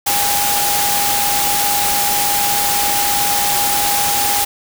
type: tone in noise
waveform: sine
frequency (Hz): 816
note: G#5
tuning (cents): -31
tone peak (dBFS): -19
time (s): 0.06-4.45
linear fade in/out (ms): 10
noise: white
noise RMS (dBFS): -17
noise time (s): 0.06-4.45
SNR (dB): -5
effects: none